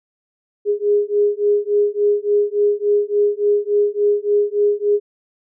sine beating tone pair, 410.7 / 414.2 Hz, G#4 / G#4, -19 / -5 cents, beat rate 3.5 Hz, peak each -17 dBFS, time 0.65-5 s, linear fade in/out 50 ms, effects none

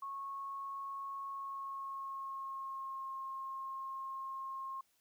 sine tone with pitch glide, 1098 to 1071.1 Hz, C#6 to C6, -17 to +40 cents, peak -40 dBFS, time 0.02-4.81 s, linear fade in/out 5 ms, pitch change -43 cents, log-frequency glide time 1.27-3.12 s, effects white hiss -75 dBFS RMS until 5 s

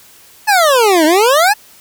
25% pulse exponential two-way sweep, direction down then up, 879 to 299.6 to 879 Hz, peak -4 dBFS, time 0.47-1.54 s, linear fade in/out 20 ms, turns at 1.05 s, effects white hiss -43 dBFS RMS until 1.8 s

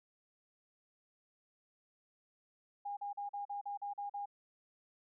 sine tone bursts, 812 Hz, G#5, 39 cents flat, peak -38 dBFS, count 9, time 2.85-4.258 s, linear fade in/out 10 ms, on 120 ms, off 41 ms, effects none

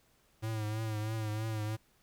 square tone with vibrato, 108.8 Hz, A2, 19 cents flat, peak -34 dBFS, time 0.42-1.77 s, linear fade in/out 20 ms, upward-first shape triangle, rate 3.1 Hz, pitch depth 56 cents each way, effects pink hiss -69 dBFS RMS until 2.02 s

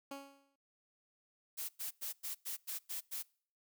15% pulse tone with exponential decay, 277.2 Hz, C#4, in tune, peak -35 dBFS, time 0.11-0.56 s, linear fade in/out 5 ms, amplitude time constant 96 ms
blue noise bursts, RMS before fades -41 dBFS, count 8, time 1.57-3.23 s, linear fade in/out 20 ms, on 120 ms, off 100 ms
effects noise-tail reverb RT60 0.5 s tail -25 dB re dry

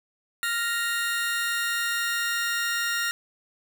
sawtooth tone pair together, 1398.5 / 1864.7 Hz, F6 / A#6, +2 / 0 cents, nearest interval perfect fourth, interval 498 cents, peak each -24 dBFS, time 0.43-3.11 s, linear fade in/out 0 ms, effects none

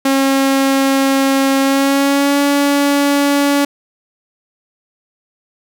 sawtooth tone with pitch glide, 271.2 to 284 Hz, C#4 to C#4, -38 to +42 cents, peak -7 dBFS, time 0.05-3.65 s, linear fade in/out 5 ms, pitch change +80 cents, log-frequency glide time 1.61-2.4 s, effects none

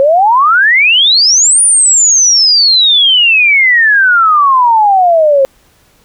sine exponential two-way sweep, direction up then down, 529 to 9620 to 529 Hz, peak -4 dBFS, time 0-5.45 s, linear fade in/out 0 ms, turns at 1.62 s, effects pink hiss -49 dBFS RMS until 6.04 s

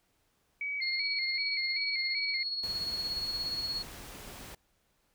sine tone with vibrato, 2191 Hz, C#7, 21 cents flat, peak -32 dBFS, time 0.61-2.43 s, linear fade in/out 2 ms, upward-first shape square, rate 2.6 Hz, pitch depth 64 cents each way
sine tone with tremolo, 4336 Hz, C#8, 39 cents flat, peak -30 dBFS, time 0.81-3.83 s, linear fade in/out 20 ms, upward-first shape sine, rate 17 Hz, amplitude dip 45%
pink noise, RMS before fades -46 dBFS, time 2.63-4.55 s, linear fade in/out 5 ms
effects pink hiss -73 dBFS RMS until 5.14 s

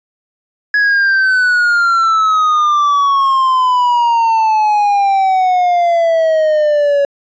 triangle exponential sweep, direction down, 1683 to 561 Hz, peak -7 dBFS, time 0.74-7.05 s, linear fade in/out 2 ms, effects resampled to 16000 Hz

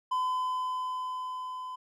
triangle tone with level ramp, 1015 Hz, B5, 47 cents sharp, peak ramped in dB -24 to -35 dBFS, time 0.11-1.76 s, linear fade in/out 10 ms, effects none

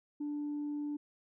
sine tone, 293.7 Hz, D4, in tune, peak -33 dBFS, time 0.2-0.97 s, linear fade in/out 10 ms, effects tanh soft clip ceiling -32 dBFS

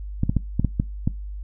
clicks, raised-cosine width 5 ms, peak -7 dBFS, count 7, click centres 0.234 / 0.295 / 0.367 / 0.596 / 0.647 / 0.799 / 1.075 s, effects noise-tail reverb RT60 0.2 s tail -21 dB re dry + added 50 Hz sine -30 dBFS peak until 1.43 s

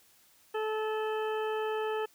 harmonic tone with a mistuned harmonic, 433.9 Hz, A4, 24 cents flat, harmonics 1 / 2 / 3 / 4 / 6 / 7, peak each -31 / -37 / -41 / -43 / -47 / -48 dBFS, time 0.54-2.06 s, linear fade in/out 10 ms, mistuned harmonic 7, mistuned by +21 cents, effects white hiss -63 dBFS RMS until 2.14 s

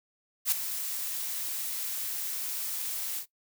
blue noise with ADSR envelope, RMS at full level -23 dBFS, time 0.45-3.26 s, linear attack 69 ms, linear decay 7 ms, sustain -11 dB, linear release 86 ms, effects noise-tail reverb RT60 0.1 s tail -17 dB re dry

